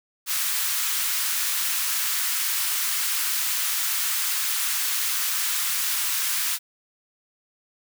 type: high-pass noise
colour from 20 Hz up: white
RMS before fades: -25 dBFS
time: 0.26-6.59 s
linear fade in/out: 50 ms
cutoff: 1100 Hz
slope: 24 dB/octave
effects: none